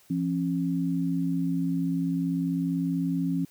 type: tone pair together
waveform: sine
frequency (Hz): 170.9 / 271.3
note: F3 / C#4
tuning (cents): -37 / -37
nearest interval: minor sixth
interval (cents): 800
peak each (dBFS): -27 / -27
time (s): 0.1-3.45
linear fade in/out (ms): 5
effects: white hiss -59 dBFS RMS until 3.5 s